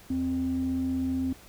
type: tone pair together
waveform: sine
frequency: 81.83 / 261.6 Hz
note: E2 / C4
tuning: -12 / 0 cents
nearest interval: octave + minor sixth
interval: 2012 cents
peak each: -34 / -25 dBFS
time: 0.1-1.33 s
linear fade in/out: 5 ms
effects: tanh soft clip ceiling -21 dBFS + pink hiss -52 dBFS RMS until 1.48 s